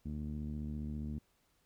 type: tone with low-pass filter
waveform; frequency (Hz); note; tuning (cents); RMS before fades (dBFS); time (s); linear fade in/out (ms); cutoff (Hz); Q
sawtooth; 74.9; D2; +35; -40; 0.05-1.19; 10; 230; 3
effects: pink hiss -74 dBFS RMS until 1.65 s